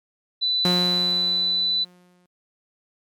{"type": "tone", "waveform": "sine", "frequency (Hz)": 3987, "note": "B7", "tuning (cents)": 16, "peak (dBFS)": -19, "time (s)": [0.41, 1.85], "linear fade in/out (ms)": 20}
{"type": "tone with exponential decay", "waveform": "sawtooth", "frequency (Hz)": 178.9, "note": "F3", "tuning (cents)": 42, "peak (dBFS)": -15, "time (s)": [0.65, 2.26], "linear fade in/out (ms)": 2, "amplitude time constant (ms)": 350}
{"effects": ["MP3 96 kbps"]}